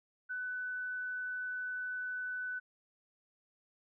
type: tone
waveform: sine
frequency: 1498 Hz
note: F#6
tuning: 21 cents sharp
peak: -36 dBFS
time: 0.29-2.6 s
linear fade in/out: 20 ms
effects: none